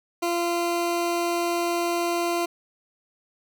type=tone; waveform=20% pulse; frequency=344.1 Hz; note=F4; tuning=26 cents flat; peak=-18 dBFS; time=0.22-2.46 s; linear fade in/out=10 ms; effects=none